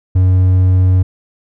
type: tone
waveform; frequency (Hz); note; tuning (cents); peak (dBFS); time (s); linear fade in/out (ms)
triangle; 92.5; F#2; 0; -5; 0.15-1.03; 10
effects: none